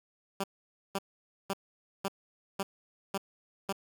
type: tone bursts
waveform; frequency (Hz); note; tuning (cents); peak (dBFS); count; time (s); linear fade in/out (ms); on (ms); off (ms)
10% pulse; 196; G3; 0; -22; 7; 0.4-3.726; 5; 38; 510
effects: none